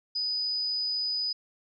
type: tone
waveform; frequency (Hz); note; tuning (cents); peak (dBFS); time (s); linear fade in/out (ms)
sine; 4978; D#8; 0; -27; 0.15-1.33; 10
effects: none